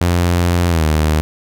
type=tone with pitch glide; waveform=sawtooth; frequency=87.31 to 77.34 Hz; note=F2 to D#2; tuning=0 to -10 cents; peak=-8 dBFS; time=0.01-1.21 s; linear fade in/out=0 ms; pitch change=-210 cents; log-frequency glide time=0.68-0.85 s; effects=none